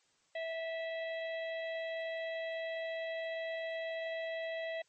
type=harmonic tone; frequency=654 Hz; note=E5; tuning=14 cents flat; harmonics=1 / 3 / 4 / 5 / 6; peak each=-37 / -43 / -51 / -52 / -56 dBFS; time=0.35-4.82 s; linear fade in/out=5 ms; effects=white hiss -72 dBFS RMS until 4.88 s + MP3 32 kbps